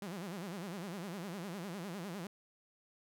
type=tone with vibrato; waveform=sawtooth; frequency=185 Hz; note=F#3; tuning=in tune; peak=-37 dBFS; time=0.02-2.27 s; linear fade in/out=2 ms; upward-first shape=sine; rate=9.9 Hz; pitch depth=210 cents each way; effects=none